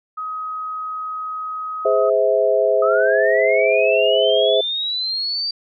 sine tone, 1263 Hz, D#6, 26 cents sharp, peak -24 dBFS, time 0.17-2.1 s, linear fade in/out 10 ms
sine chord, Ab augmented, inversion none, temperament just, 415.3 / 519.1 / 648.9 Hz, Ab4 / C5 / E5, 0 / -14 / -27 cents, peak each -19 / -18 / -17 dBFS, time 1.85-4.61 s, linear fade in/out 5 ms
sine linear sweep, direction up, 1244.5 to 4681 Hz, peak -20 dBFS, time 2.82-5.51 s, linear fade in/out 5 ms
effects none

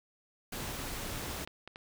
pink noise, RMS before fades -39 dBFS, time 0.52-1.45 s, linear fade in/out 5 ms
clicks, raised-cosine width 0.3 ms, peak -29 dBFS, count 5, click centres 1.046 / 1.158 / 1.475 / 1.676 / 1.759 s
effects none

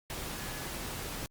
sine tone in noise, 1700 Hz, G#6, 40 cents sharp, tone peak -50 dBFS, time 0.39-0.66 s, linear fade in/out 0 ms, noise pink, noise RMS -39 dBFS, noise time 0.1-1.26 s, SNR -14 dB, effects Opus 48 kbps

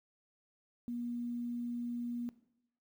sine tone with quantisation, 239.6 Hz, A#3, 48 cents sharp, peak -36 dBFS, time 0.88-2.29 s, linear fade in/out 0 ms, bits 11, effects noise-tail reverb RT60 0.8 s tail -17 dB re dry

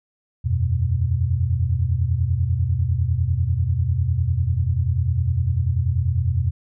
sine chord, E suspended second, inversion none, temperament equal, 82.41 / 92.5 / 123.47 Hz, E2 / F#2 / B2, 0 / 0 / 0 cents, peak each -22 dBFS, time 0.44-6.51 s, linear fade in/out 20 ms, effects none

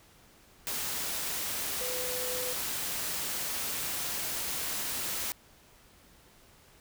sine tone in noise, 502 Hz, B4, 28 cents sharp, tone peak -37 dBFS, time 1.81-2.53 s, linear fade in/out 0 ms, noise white, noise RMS -34 dBFS, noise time 0.67-5.32 s, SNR -6 dB, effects pink hiss -59 dBFS RMS until 6.8 s

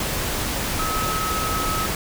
sine tone in noise, 1285 Hz, E6, 45 cents flat, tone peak -25 dBFS, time 0.79-1.86 s, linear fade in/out 2 ms, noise pink, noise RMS -25 dBFS, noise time 0-1.95 s, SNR -3 dB, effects none

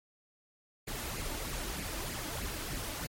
pink noise with flanger, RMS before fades -38 dBFS, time 0.87-3.07 s, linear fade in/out 10 ms, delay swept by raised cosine 0.42 to 3.42 ms, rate 3.2 Hz, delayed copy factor +0.55, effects MP3 64 kbps

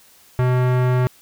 square tone with low-pass filter, 126 Hz, B2, 35 cents sharp, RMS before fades -17 dBFS, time 0.39-1.07 s, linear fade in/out 0 ms, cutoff 1700 Hz, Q 0.89, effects white hiss -51 dBFS RMS until 1.21 s

